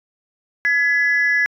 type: tone pair together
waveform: sine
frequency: 1691.5 / 2000 Hz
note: G#6 / B6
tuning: +31 / +21 cents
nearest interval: minor third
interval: 290 cents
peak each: -15 / -17 dBFS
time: 0.65-1.46 s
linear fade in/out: 0 ms
effects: tanh soft clip ceiling -9 dBFS